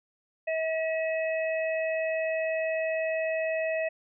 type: harmonic tone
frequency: 642 Hz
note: E5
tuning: 46 cents flat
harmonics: 1 / 3 / 4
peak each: -27 / -36 / -36 dBFS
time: 0.47-3.89 s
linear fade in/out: 10 ms
effects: none